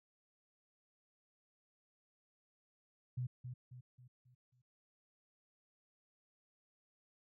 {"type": "tone with echo", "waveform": "sine", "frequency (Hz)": 125, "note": "B2", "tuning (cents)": 21, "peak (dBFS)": -36, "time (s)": [3.17, 3.27], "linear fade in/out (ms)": 10, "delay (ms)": 270, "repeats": 5, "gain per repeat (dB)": -7, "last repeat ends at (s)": 4.62, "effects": []}